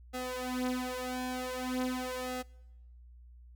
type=tone with flanger; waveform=sawtooth; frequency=253.2 Hz; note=B3; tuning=43 cents sharp; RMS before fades=-36 dBFS; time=0.13-2.43 s; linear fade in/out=20 ms; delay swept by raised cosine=1.5 to 6.7 ms; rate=0.45 Hz; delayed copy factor=+0.95; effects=noise-tail reverb RT60 0.9 s tail -24 dB re dry + added 60 Hz sine -51 dBFS peak until 3.55 s